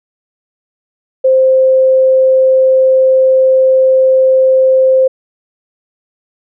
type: tone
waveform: sine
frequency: 523.3 Hz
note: C5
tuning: in tune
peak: -5 dBFS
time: 1.24-5.08 s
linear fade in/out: 10 ms
effects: none